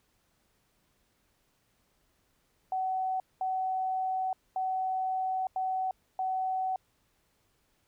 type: tone bursts at uneven times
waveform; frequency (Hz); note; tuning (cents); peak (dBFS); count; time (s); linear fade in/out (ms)
sine; 753; F#5; +30; -28; 5; 2.72-3.2 / 3.41-4.33 / 4.56-5.47 / 5.56-5.91 / 6.19-6.76; 2
effects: pink hiss -72 dBFS RMS until 7.87 s